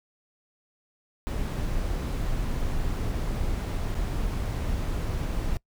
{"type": "noise with dropouts", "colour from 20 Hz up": "brown", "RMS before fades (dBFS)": -28, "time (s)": [1.27, 5.57], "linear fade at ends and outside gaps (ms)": 0, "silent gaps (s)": [3.944, 3.95], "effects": ["noise-tail reverb RT60 0.1 s tail -24 dB re dry"]}